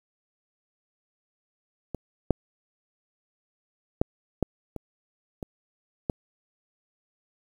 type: clicks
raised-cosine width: 2 ms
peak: -18 / -6 / -7 / -9 / -21 / -20 / -12 dBFS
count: 7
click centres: 1.947 / 2.307 / 4.015 / 4.427 / 4.763 / 5.428 / 6.098 s
effects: 8-bit